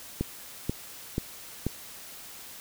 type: click train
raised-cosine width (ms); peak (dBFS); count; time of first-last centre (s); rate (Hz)
3; -14; 4; 0.21-1.666; 2.06
effects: white hiss -45 dBFS RMS until 2.6 s